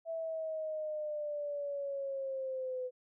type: linear sweep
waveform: sine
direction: down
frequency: 660 to 502 Hz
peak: -35 dBFS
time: 0.05-2.91 s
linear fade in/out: 50 ms
effects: none